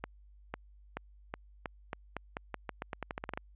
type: accelerating click train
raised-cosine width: 0.5 ms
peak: -21 dBFS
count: 19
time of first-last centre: 0.04-3.375 s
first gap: 500 ms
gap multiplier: 0.86
effects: added 50 Hz sine -55 dBFS peak until 3.55 s + resampled to 8000 Hz